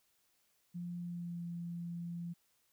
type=tone with pitch glide; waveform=sine; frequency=174.61 to 171.51 Hz; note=F3 to F3; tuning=0 to -31 cents; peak=-39 dBFS; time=0.74-2.34 s; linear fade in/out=20 ms; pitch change=-31 cents; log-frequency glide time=0.98-1.44 s; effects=white hiss -75 dBFS RMS until 2.72 s